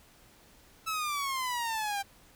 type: exponential sweep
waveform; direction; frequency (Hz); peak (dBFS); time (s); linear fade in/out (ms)
sawtooth; down; 1318.5 to 784; -27; 0.86-2.03; 20
effects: pink hiss -59 dBFS RMS until 2.35 s